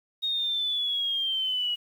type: linear sweep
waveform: sine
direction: down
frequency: 3736 to 2896 Hz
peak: -25 dBFS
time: 0.22-1.76 s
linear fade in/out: 20 ms
effects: 9-bit